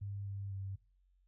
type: tone with pitch steps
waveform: sine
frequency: 100.1 / 99.1 / 97 Hz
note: G2 / G2 / G2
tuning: +37 / +19 / -18 cents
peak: -39 dBFS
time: 0.01-0.76 s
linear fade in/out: 10 ms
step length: 250 ms
effects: noise-tail reverb RT60 0.3 s tail -19 dB re dry + added 46 Hz sine -68 dBFS peak until 1.27 s